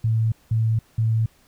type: tone bursts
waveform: sine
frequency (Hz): 111.9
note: A2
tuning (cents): +30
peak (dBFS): -17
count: 3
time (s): 0.04-1.26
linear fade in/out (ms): 5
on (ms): 280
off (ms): 190
effects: pink hiss -58 dBFS RMS until 1.47 s